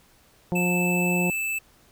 harmonic tone, 177.5 Hz, F3, 28 cents sharp, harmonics 1 / 2 / 3 / 4 / 5, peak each -23 / -29 / -33 / -35 / -37 dBFS, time 0.52-1.3 s, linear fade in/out 0 ms
square tone, 2632 Hz, E7, 3 cents flat, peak -26 dBFS, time 0.55-1.59 s, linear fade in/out 10 ms
effects pink hiss -58 dBFS RMS until 1.91 s

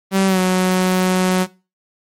sawtooth tone with pitch glide, 192.7 to 184.64 Hz, G3 to F#3, -29 to -3 cents, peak -9 dBFS, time 0.11-1.47 s, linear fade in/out 50 ms, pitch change -74 cents, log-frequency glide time 0.27-0.39 s, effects noise-tail reverb RT60 0.3 s tail -20 dB re dry + MP3 64 kbps

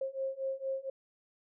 sine beating tone pair, 533 / 537.3 Hz, C5 / C5, +32 / +46 cents, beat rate 4.3 Hz, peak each -37 / -36 dBFS, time 0.01-0.9 s, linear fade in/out 5 ms, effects none

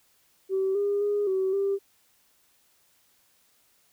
sine tone with pitch steps, 383.5 / 405.1 / 411.1 / 379.8 / 395.4 Hz, G4 / G#4 / G#4 / F#4 / G4, -38 / -43 / -18 / +45 / +15 cents, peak -22 dBFS, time 0.49-1.79 s, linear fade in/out 50 ms, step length 260 ms, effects tanh soft clip ceiling -18 dBFS + white hiss -65 dBFS RMS until 3.92 s

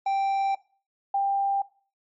triangle / sine tone pair in turn, 784 / 792.2 Hz, G5 / G5, 0 / +18 cents, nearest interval unison, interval 18 cents, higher second, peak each -20 / -21 dBFS, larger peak first, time 0.06-0.55 / 1.14-1.62 s, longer first, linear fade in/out 5 ms, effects noise-tail reverb RT60 0.4 s tail -20 dB re dry + MP3 32 kbps

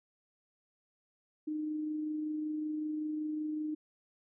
sine tone with amplitude modulation, 306.1 Hz, D#4, 28 cents flat, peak -32 dBFS, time 1.47-3.75 s, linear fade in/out 10 ms, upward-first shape sine, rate 25.3 Hz, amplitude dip 25%, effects none

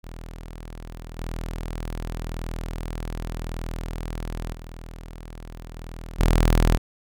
sawtooth tone with level steps, 40.86 Hz, E1, 14 cents flat, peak -32 / -25 / -33 / -31 / -12 dBFS, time 0.03-6.78 s, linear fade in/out 20 ms, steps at 1.19 / 4.53 / 5.75 / 6.19 s, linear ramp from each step 2 ms, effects none

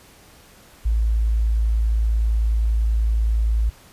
sine tone, 55.2 Hz, A1, 6 cents sharp, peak -16 dBFS, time 0.85-3.7 s, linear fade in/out 10 ms, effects pink hiss -49 dBFS RMS until 3.92 s + resampled to 32000 Hz

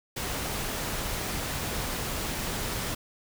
pink noise, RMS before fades -32 dBFS, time 0.16-2.95 s, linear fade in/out 10 ms, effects none

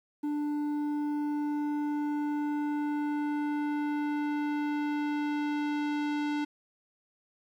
square tone with low-pass filter sweep, 295 Hz, D4, 8 cents sharp, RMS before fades -31 dBFS, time 0.23-6.45 s, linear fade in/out 10 ms, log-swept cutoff 660 to 3700 Hz, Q 0.77, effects 10-bit

